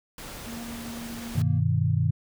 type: noise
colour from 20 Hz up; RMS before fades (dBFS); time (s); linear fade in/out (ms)
pink; -40; 0.18-1.42; 2
type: tone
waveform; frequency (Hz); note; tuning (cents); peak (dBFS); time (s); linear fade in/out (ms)
triangle; 233.1; A#3; 0; -34; 0.44-1.62; 50
type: chord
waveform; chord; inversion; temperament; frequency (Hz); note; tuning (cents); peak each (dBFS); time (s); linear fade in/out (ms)
sine; G augmented; none; equal; 98 / 123.47 / 155.56; G2 / B2 / D#3; 0 / 0 / 0; -25; 1.35-2.11; 10
effects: none